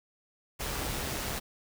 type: noise with amplitude modulation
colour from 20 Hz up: pink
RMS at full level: -33 dBFS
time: 0.59-1.4 s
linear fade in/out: 20 ms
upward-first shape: sine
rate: 135 Hz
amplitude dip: 30%
effects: none